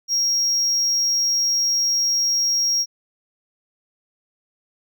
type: tone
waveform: triangle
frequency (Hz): 5600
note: F8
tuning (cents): +4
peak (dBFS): -16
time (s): 0.08-2.86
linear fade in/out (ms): 50
effects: none